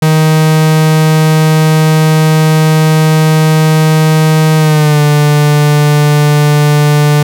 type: tone with pitch glide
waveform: 45% pulse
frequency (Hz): 156.8 to 148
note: D#3 to D3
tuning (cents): +14 to +14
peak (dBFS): -5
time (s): 0.02-7.23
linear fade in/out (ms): 5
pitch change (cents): -100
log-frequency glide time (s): 4.57-5.01
effects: none